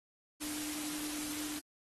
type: tone in noise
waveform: sine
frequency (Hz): 300.1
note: D4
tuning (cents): +38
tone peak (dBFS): -41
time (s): 0.4-1.6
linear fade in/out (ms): 20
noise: white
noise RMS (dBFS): -41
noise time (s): 0.4-1.6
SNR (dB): -3
effects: AAC 32 kbps